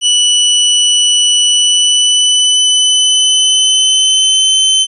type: tone with pitch glide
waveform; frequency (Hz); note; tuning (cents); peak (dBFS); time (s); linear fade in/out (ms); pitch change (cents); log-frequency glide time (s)
sawtooth; 2960 to 3071; F#7 to G7; 0 to -36; -4; 0.01-4.87; 50; +64; 1.47-4.6
effects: resampled to 24000 Hz